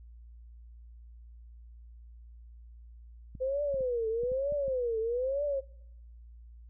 clicks, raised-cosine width 5 ms, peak -33 dBFS, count 7, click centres 3.352 / 3.743 / 3.808 / 4.235 / 4.318 / 4.523 / 4.681 s
sine tone with vibrato, 508 Hz, B4, 49 cents sharp, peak -28 dBFS, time 3.4-5.61 s, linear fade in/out 20 ms, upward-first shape triangle, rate 1.1 Hz, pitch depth 260 cents each way
effects noise-tail reverb RT60 0.8 s tail -25 dB re dry + added 58 Hz sine -48 dBFS peak until 6.69 s

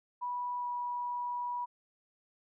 sine tone with pitch glide, 980 to 973.2 Hz, B5 to B5, -14 to -26 cents, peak -33 dBFS, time 0.21-1.66 s, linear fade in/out 20 ms, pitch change -12 cents, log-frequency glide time 0.59-0.66 s, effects none

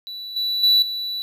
triangle tone with level steps, 3951 Hz, B7, in tune, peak -29 / -19 / -11 / -23 dBFS, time 0.07-1.22 s, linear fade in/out 0 ms, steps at 0.36 / 0.63 / 0.82 s, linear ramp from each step 5 ms, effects none

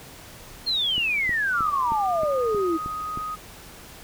sine exponential sweep, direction down, 4300 to 314.8 Hz, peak -21 dBFS, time 0.66-2.78 s, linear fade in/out 20 ms
click train, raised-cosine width 3 ms, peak -21 dBFS, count 8, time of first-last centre 0.98-3.174 s, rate 3.19 Hz
sine tone with pitch glide, 1173 to 1249.9 Hz, D6 to D#6, -2 to +7 cents, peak -28 dBFS, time 1.53-3.36 s, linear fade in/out 20 ms, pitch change +109 cents, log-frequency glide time 1.8-2.61 s
effects pink hiss -44 dBFS RMS until 4.03 s

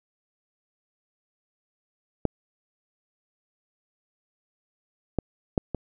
clicks, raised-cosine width 2 ms, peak -8 / -10 / -8 / -15 dBFS, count 4, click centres 2.253 / 5.187 / 5.578 / 5.747 s, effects none

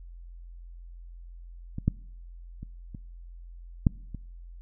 clicks, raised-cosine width 5 ms, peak -20 / -9 / -27 / -26 / -7 / -25 dBFS, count 6, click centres 1.784 / 1.88 / 2.63 / 2.948 / 3.868 / 4.147 s, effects noise-tail reverb RT60 0.7 s tail -25 dB re dry + added 43 Hz sine -42 dBFS peak until 4.61 s

